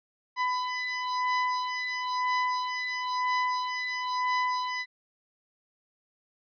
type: beating tone pair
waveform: 30% pulse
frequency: 1000 / 1001 Hz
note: B5 / B5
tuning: +21 / +23 cents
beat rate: 1 Hz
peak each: -28 / -27 dBFS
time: 0.36-4.86 s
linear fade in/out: 50 ms
effects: resampled to 11025 Hz